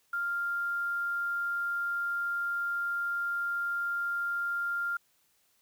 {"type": "tone with quantisation", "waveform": "sine", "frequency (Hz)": 1396.9, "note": "F6", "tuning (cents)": 0, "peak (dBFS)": -29, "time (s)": [0.13, 4.97], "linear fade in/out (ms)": 5, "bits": 9, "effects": ["white hiss -70 dBFS RMS until 5.61 s"]}